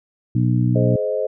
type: harmonic tone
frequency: 61 Hz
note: B1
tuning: 21 cents flat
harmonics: 2 / 3 / 4 / 5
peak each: -16 / -22 / -24 / -25 dBFS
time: 0.35-0.96 s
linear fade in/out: 5 ms
type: chord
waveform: sine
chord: Ab major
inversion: none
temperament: equal with one note detuned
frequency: 426 / 523.3 / 622.3 Hz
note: Ab4 / C5 / Eb5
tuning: +44 / 0 / 0 cents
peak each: -24 / -22 / -24 dBFS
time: 0.75-1.27 s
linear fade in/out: 10 ms
effects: none